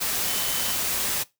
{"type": "tone in noise", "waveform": "sine", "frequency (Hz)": 3048, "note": "G7", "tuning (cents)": -49, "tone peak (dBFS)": -35, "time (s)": [0.27, 0.76], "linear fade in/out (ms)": 20, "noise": "white", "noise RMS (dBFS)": -26, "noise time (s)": [0, 1.24], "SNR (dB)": -12, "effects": ["noise-tail reverb RT60 0.2 s tail -20 dB re dry"]}